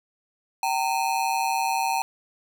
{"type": "ring-modulated tone", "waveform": "square", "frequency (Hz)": 844, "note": "G#5", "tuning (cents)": 28, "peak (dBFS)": -20, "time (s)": [0.63, 2.02], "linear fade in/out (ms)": 0, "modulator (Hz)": 70.2, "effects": []}